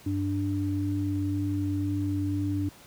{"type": "tone pair together", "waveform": "sine", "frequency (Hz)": [97.2, 293.6], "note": ["G2", "D4"], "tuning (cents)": [-14, 0], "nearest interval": "octave + perfect fifth", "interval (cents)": 1914, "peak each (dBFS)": -28, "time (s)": [0.06, 2.69], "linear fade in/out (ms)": 5, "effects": ["pink hiss -52 dBFS RMS until 2.86 s", "high-pass 60 Hz 12 dB/octave"]}